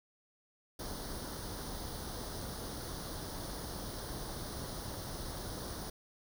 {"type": "noise with comb filter", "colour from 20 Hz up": "pink", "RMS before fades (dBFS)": -42, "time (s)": [0.79, 5.9], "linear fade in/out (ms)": 5, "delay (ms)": 0.2, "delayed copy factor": 0.75, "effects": []}